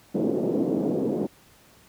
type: band-pass noise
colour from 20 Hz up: pink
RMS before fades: -25 dBFS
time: 0.14-1.27 s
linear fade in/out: 10 ms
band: 200 to 490 Hz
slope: 24 dB/octave
effects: pink hiss -55 dBFS RMS until 1.88 s + high-pass 60 Hz 12 dB/octave